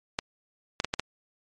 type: clicks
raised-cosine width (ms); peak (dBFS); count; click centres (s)
0.2; -9; 5; 0.189 / 0.801 / 0.846 / 0.939 / 0.996
effects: MP3 48 kbps